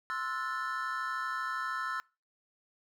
triangle chord, F# half-diminished seventh, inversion second, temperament equal with one note detuned, 1046.5 / 1318.5 / 1451.2 / 1760 Hz, C6 / E6 / F#6 / A6, 0 / 0 / -34 / 0 cents, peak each -38 / -34 / -38 / -38 dBFS, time 0.1-2 s, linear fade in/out 0 ms, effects noise-tail reverb RT60 0.3 s tail -24 dB re dry

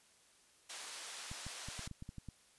white band-pass noise, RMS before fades -48 dBFS, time 0.69-1.88 s, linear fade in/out 10 ms, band 550 to 8200 Hz, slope 12 dB/octave
clicks, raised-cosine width 5 ms, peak -34 dBFS, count 10, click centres 1.315 / 1.466 / 1.686 / 1.793 / 1.875 / 1.913 / 2.024 / 2.091 / 2.183 / 2.287 s
effects white hiss -67 dBFS RMS until 2.58 s + resampled to 24000 Hz

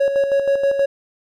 triangle tone with tremolo, 554.4 Hz, C#5, in tune, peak -11 dBFS, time 0-0.86 s, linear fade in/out 10 ms, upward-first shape square, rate 6.3 Hz, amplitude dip 50%, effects none

